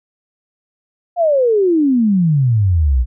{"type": "exponential sweep", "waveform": "sine", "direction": "down", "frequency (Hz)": [720, 57], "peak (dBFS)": -10, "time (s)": [1.16, 3.06], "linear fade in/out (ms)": 50, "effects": []}